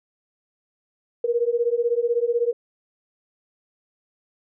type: beating tone pair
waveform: sine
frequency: 466.2 / 482.2 Hz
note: A#4 / B4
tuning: 0 / -41 cents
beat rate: 16 Hz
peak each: -22 dBFS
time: 1.24-2.53 s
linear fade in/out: 5 ms
effects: none